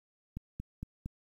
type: click train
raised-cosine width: 5 ms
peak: -26 dBFS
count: 4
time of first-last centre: 0.37-1.06 s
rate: 4.35 Hz
effects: 10-bit